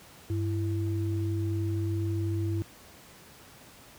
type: tone pair together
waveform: sine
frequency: 99 / 332.8 Hz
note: G2 / E4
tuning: +18 / +17 cents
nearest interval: octave + major sixth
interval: 2099 cents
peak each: -27 / -33 dBFS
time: 0.3-2.62 s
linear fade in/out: 0 ms
effects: pink hiss -52 dBFS RMS until 3.98 s + high-pass 60 Hz 12 dB/octave